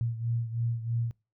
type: beating tone pair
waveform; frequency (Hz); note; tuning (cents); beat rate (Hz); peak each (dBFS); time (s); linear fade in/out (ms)
sine; 115.9 / 119; A#2 / A#2; -10 / +36; 3.1; -29 / -34; 0.01-1.11; 0
effects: noise-tail reverb RT60 0.3 s tail -24 dB re dry